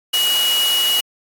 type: tone in noise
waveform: sine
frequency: 2909 Hz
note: F#7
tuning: 30 cents flat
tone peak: -15 dBFS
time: 0.13-1.01 s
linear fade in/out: 10 ms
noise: white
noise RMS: -22 dBFS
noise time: 0.13-1.01 s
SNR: +4 dB
effects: high-pass 400 Hz 12 dB/octave + AAC 64 kbps